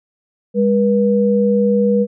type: tone pair together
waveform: sine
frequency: 203.2 / 483.4 Hz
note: G#3 / B4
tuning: -38 / -37 cents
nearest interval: octave + minor third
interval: 1501 cents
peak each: -14 dBFS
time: 0.54-2.07 s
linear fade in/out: 50 ms
effects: none